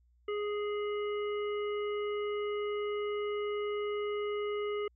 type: harmonic tone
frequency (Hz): 415.3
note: G#4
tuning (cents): 0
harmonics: 1 / 3 / 5 / 7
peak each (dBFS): -32 / -42 / -46 / -49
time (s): 0.28-4.88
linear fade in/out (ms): 5
effects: added 60 Hz sine -64 dBFS peak until 4.95 s